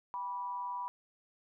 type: tone with amplitude modulation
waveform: sine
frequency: 980 Hz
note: B5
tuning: 14 cents flat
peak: -33 dBFS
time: 0.14-0.88 s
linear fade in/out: 0 ms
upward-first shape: sine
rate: 180 Hz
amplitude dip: 55%
effects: none